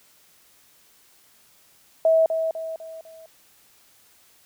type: tone with echo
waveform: sine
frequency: 647 Hz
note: E5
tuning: 32 cents flat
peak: -14 dBFS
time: 2.05-2.26 s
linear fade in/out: 2 ms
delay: 250 ms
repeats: 4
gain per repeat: -7 dB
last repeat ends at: 3.26 s
effects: white hiss -57 dBFS RMS until 4.45 s